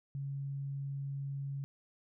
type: tone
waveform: sine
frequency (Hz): 138.8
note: C#3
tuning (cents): +3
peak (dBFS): -36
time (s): 0.15-1.64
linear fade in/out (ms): 0
effects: none